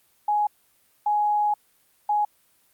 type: tone bursts at uneven times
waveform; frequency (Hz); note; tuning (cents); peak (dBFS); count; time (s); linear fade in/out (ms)
sine; 835; G#5; +9; -19; 3; 0.28-0.47 / 1.06-1.54 / 2.09-2.25; 5
effects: white hiss -63 dBFS RMS until 2.73 s + Opus 32 kbps